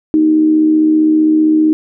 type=tone with amplitude modulation; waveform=sine; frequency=311.1 Hz; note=D#4; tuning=in tune; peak=-5 dBFS; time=0.14-1.73 s; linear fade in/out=0 ms; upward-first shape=sine; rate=75.4 Hz; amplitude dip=45%; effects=none